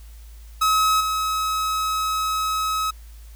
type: tone with level steps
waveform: 45% pulse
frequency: 1280 Hz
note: D#6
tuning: 49 cents sharp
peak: -16 / -21 dBFS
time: 0.61-2.91 s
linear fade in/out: 10 ms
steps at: 1 s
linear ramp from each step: 10 ms
effects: added 55 Hz sine -39 dBFS peak until 3.35 s + white hiss -54 dBFS RMS until 3.35 s